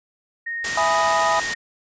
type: tone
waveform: sine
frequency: 1856 Hz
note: A#6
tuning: 8 cents flat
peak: -25 dBFS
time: 0.46-1.55 s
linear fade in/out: 10 ms
type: noise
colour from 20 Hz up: white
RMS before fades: -26 dBFS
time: 0.64-1.54 s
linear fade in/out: 5 ms
type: chord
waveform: triangle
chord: E major seventh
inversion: none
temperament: equal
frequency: 659.3 / 830.6 / 987.8 / 1244.5 Hz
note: E5 / G#5 / B5 / D#6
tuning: 0 / 0 / 0 / 0 cents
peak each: -21 dBFS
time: 0.77-1.4 s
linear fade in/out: 5 ms
effects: resampled to 16000 Hz